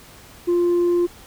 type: tone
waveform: sine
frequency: 349.2 Hz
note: F4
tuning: in tune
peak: -13 dBFS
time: 0.47-1.07 s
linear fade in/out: 20 ms
effects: tanh soft clip ceiling -14 dBFS + pink hiss -45 dBFS RMS until 1.26 s